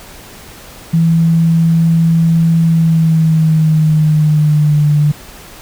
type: tone with pitch glide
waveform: sine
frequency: 164.81 to 148.54 Hz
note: E3 to D3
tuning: 0 to +20 cents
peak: -7 dBFS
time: 0.93-5.12 s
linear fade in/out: 10 ms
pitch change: -180 cents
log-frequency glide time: 2.63-4.83 s
effects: pink hiss -35 dBFS RMS until 5.61 s